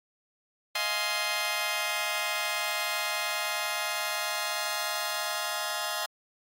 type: chord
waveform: 10% pulse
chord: F minor seventh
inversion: third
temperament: just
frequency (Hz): 628.6 / 698.5 / 838.1 / 1047.7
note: Eb5 / F5 / Ab5 / C6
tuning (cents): +18 / 0 / +16 / +2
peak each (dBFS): -26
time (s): 0.75-6.06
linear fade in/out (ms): 5
effects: AAC 48 kbps

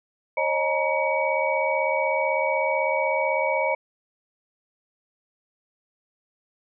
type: tone cluster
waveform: sine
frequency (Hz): 540 / 616 / 868 / 946 / 2264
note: C#5 / D#5 / A5 / A#5 / C#7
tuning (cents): -45 / -17 / -24 / +25 / +36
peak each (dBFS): -26 / -26 / -33 / -27 / -27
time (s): 0.37-3.75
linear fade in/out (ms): 5
effects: none

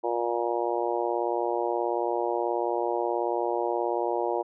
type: harmonic tone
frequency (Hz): 118.5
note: A#2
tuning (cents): +29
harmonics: 3 / 4 / 5 / 6 / 7 / 8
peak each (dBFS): -30 / -31 / -32 / -33 / -33 / -34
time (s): 0.03-4.43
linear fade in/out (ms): 20
effects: none

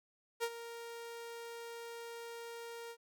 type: tone with ADSR envelope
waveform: sawtooth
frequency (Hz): 466.2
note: A#4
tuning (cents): 0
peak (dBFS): -28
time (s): 0.4-2.97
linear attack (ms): 34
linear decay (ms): 57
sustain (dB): -13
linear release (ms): 64
effects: none

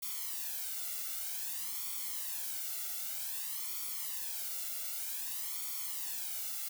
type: noise with flanger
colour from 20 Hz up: blue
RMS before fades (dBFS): -39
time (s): 0.02-6.69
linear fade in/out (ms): 10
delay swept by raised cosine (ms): 0.89 to 1.46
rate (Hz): 0.53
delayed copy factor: +0.9
effects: none

